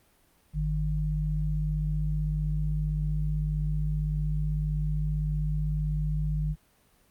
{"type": "tone pair together", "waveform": "sine", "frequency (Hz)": [50.92, 152.6], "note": ["G#1", "D#3"], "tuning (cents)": [-33, -33], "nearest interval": "octave + perfect fifth", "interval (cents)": 1900, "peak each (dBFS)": -28, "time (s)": [0.53, 6.56], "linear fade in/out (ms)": 50, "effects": ["pink hiss -64 dBFS RMS until 7.1 s", "Opus 32 kbps"]}